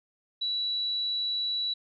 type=tone; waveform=sine; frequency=3931 Hz; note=B7; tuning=9 cents flat; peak=-27 dBFS; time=0.41-1.74 s; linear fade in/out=10 ms; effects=none